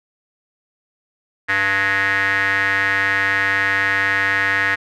square tone with band-pass filter, 98 Hz, G2, in tune, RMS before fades -18 dBFS, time 1.48-4.76 s, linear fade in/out 20 ms, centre 1800 Hz, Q 7.5, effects none

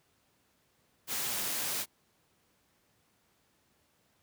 white noise, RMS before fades -34 dBFS, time 1.07-1.86 s, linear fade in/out 50 ms, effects pink hiss -71 dBFS RMS until 4.22 s + high-pass 80 Hz 12 dB/octave

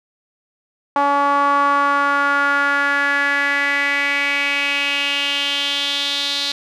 sawtooth tone with band-pass filter sweep, 283.2 Hz, C#4, 37 cents sharp, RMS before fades -18 dBFS, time 0.96-6.52 s, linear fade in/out 2 ms, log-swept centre 960 to 4000 Hz, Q 4.6, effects none

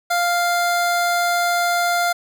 25% pulse tone, 698.5 Hz, F5, in tune, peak -13 dBFS, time 0.1-2.13 s, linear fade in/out 10 ms, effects none

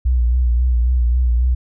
sine tone with vibrato, 60.9 Hz, B1, 24 cents flat, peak -12 dBFS, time 0.05-1.55 s, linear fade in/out 10 ms, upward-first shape sine, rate 3.7 Hz, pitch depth 59 cents each way, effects none

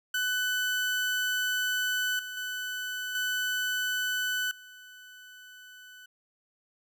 30% pulse tone with level steps, 1500 Hz, F#6, 23 cents sharp, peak -24 / -34 / -30 / -25 / -45 dBFS, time 0.14-6.06 s, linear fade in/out 5 ms, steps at 2.19 / 2.37 / 3.15 / 4.51 s, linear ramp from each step 2 ms, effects none

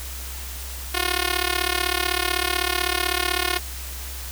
5% pulse tone with amplitude modulation, 359.7 Hz, F#4, 49 cents flat, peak -6 dBFS, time 0.94-3.59 s, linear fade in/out 10 ms, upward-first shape sine, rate 35.9 Hz, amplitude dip 95%, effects added 64 Hz sine -33 dBFS peak until 4.31 s + white hiss -36 dBFS RMS until 4.31 s

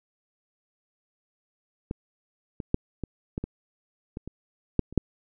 clicks, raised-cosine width 3 ms, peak -17 / -20 / -8 / -18 / -16 / -18 / -21 / -24 / -7 / -29 / -6 dBFS, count 11, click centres 1.911 / 2.602 / 2.744 / 3.037 / 3.379 / 3.44 / 4.171 / 4.276 / 4.793 / 4.926 / 4.977 s, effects none

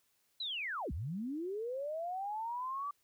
sine linear two-way sweep, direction down then up, 4078 to 58.2 to 1168 Hz, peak -36 dBFS, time 0.4-2.91 s, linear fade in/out 5 ms, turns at 0.92 s, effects white hiss -75 dBFS RMS until 3.03 s

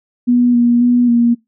sine tone with pitch steps, 243.9 / 239.1 / 243.7 / 236.5 Hz, B3 / A#3 / B3 / A#3, -21 / +44 / -23 / +25 cents, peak -8 dBFS, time 0.27-1.35 s, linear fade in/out 20 ms, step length 270 ms, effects noise-tail reverb RT60 0.2 s tail -24 dB re dry

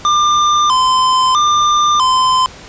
square tone with vibrato, 1109 Hz, C#6, in tune, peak -10 dBFS, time 0.05-2.46 s, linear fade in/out 0 ms, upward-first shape square, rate 0.77 Hz, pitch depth 130 cents each way, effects pink hiss -35 dBFS RMS until 2.68 s + resampled to 16000 Hz

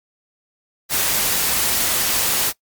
white noise, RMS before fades -19 dBFS, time 0.89-2.53 s, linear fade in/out 50 ms, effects noise-tail reverb RT60 0.1 s tail -20 dB re dry + Opus 48 kbps

